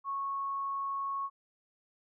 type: tone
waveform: sine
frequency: 1102 Hz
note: C#6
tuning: 11 cents flat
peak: -32 dBFS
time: 0.04-1.3 s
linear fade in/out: 50 ms
effects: none